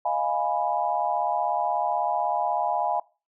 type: chord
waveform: sine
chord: F half-diminished seventh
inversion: third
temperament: equal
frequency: 622.3 / 698.5 / 830.6 / 987.8 Hz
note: Eb5 / F5 / Ab5 / Cb6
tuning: 0 / 0 / 0 / 0 cents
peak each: -31 / -27 / -26 / -30 dBFS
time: 0.05-3 s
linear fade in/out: 5 ms
effects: noise-tail reverb RT60 0.3 s tail -21 dB re dry